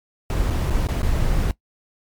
brown noise with dropouts, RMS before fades -20 dBFS, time 0.3-1.51 s, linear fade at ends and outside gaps 1 ms, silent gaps 0.501-0.505 / 0.7-0.705 / 0.871-0.886 / 1.019-1.03 s, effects noise-tail reverb RT60 0.1 s tail -19 dB re dry + MP3 96 kbps

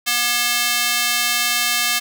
square tone with high-pass filter, 240.6 Hz, B3, 45 cents flat, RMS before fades -19 dBFS, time 0.06-2 s, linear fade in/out 20 ms, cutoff 2200 Hz, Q 0.72, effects none

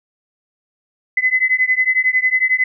sine beating tone pair, 2020 / 2031 Hz, B6 / B6, +39 / +48 cents, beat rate 11 Hz, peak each -16 dBFS, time 1.17-2.64 s, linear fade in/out 5 ms, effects none

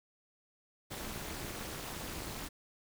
pink noise with amplitude modulation, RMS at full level -38 dBFS, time 0.9-2.49 s, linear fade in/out 20 ms, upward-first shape sine, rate 247 Hz, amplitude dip 95%, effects none

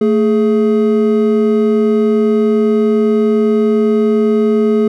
triangle tone pair together, 222.5 / 420 Hz, A3 / G#4, +20 / +19 cents, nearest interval major seventh, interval 1099 cents, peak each -10 dBFS, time 0.01-4.88 s, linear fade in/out 5 ms, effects none

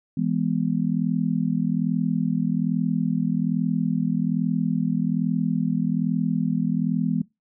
sine chord, E major, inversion none, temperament just, 164.81 / 206 / 247.2 Hz, E3 / G#3 / B3, 0 / -14 / +2 cents, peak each -25 dBFS, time 0.17-7.22 s, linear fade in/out 5 ms, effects noise-tail reverb RT60 0.2 s tail -21 dB re dry

